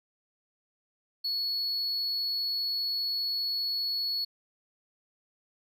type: tone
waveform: triangle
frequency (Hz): 4385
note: C#8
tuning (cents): -20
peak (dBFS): -27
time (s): 1.24-4.25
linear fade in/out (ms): 10
effects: none